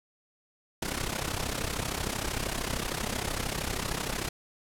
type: noise with amplitude modulation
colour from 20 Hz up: pink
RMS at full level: -29 dBFS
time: 0.82-4.29 s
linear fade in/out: 5 ms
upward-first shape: sine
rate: 33 Hz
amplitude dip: 75%
effects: low-pass 12000 Hz 12 dB/octave